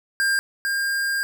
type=tone pair in turn; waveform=square; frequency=1600 / 1606 Hz; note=G6 / G6; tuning=+35 / +41 cents; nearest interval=unison; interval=6 cents; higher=second; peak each=-19 / -22 dBFS; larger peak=first; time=0.2-0.39 / 0.65-1.23 s; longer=second; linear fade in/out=0 ms; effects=none